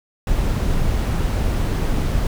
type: noise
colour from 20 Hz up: brown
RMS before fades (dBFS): -19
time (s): 0.27-2.27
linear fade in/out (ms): 2
effects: none